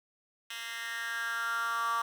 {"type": "tone with high-pass filter sweep", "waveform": "10% pulse", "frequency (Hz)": 231.2, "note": "A#3", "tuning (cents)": -14, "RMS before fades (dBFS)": -34, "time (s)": [0.5, 2.02], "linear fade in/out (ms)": 5, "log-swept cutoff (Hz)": [2300, 1100], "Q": 5.8, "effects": []}